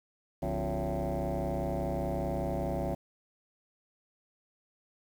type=tone with frequency modulation; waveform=sine; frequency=246.9 Hz; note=B3; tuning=in tune; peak=-28 dBFS; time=0.42-2.95 s; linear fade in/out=10 ms; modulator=105 Hz; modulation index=4.8; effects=tanh soft clip ceiling -26 dBFS + 9-bit